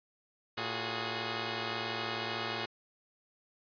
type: tone cluster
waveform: 5% pulse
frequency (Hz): 113.9 / 363.4 / 416.7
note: A#2 / F#4 / G#4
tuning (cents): -40 / -31 / +6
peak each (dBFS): -27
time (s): 0.57-2.66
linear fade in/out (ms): 10
effects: resampled to 11025 Hz